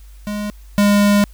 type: tone pair in turn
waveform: square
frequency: 207.7 / 204.2 Hz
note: G#3 / G#3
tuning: 0 / -29 cents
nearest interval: unison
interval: 29 cents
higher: first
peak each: -22 / -11 dBFS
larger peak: second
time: 0.27-0.5 / 0.78-1.24 s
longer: second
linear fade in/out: 0 ms
effects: added 50 Hz sine -37 dBFS peak until 1.33 s + white hiss -53 dBFS RMS until 1.33 s